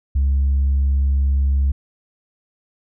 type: tone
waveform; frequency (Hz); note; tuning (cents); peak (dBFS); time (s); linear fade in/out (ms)
sine; 68.6; C#2; -17; -12; 0.15-1.72; 10
effects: tanh soft clip ceiling -12 dBFS